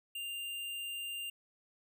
square tone, 2794 Hz, F7, in tune, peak -39 dBFS, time 0.15-1.3 s, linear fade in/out 5 ms, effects none

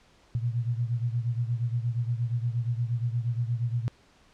sine beating tone pair, 116.8 / 125.3 Hz, A#2 / B2, +4 / +25 cents, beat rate 8.5 Hz, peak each -27 / -31 dBFS, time 0.35-3.88 s, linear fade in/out 0 ms, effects pink hiss -60 dBFS RMS until 4.33 s + low-pass 6000 Hz 12 dB/octave

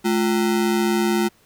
square ring-modulated tone, 282.2 Hz, C#4, 31 cents sharp, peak -15 dBFS, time 0.04-1.29 s, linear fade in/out 20 ms, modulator 67.9 Hz, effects pink hiss -57 dBFS RMS until 1.45 s

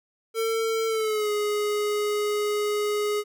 square tone with pitch glide, 449.7 to 417.2 Hz, A4 to G#4, +38 to +8 cents, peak -24 dBFS, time 0.34-3.24 s, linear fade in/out 50 ms, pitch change -130 cents, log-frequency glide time 0.86-1.31 s, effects none

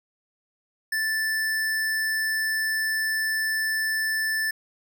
square tone, 1760 Hz, A6, in tune, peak -24 dBFS, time 0.92-4.51 s, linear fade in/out 5 ms, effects none

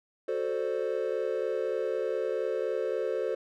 triangle chord, D dominant seventh, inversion first, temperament equal, 370 / 440 / 523.3 / 587.3 Hz, F#4 / A4 / C5 / D5, 0 / 0 / 0 / 0 cents, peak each -33 / -30 / -30 / -36 dBFS, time 0.28-3.35 s, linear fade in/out 5 ms, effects none

